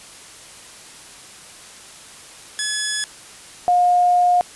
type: tone pair in turn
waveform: 10% pulse / sine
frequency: 1700 / 713.2 Hz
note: G#6 / F5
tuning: +40 / +36 cents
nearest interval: octave + minor third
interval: 1504 cents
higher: first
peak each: -12 dBFS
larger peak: neither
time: 2.59-3.04 / 3.68-4.41 s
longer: second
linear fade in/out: 0 ms
effects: white hiss -41 dBFS RMS until 4.55 s + resampled to 24000 Hz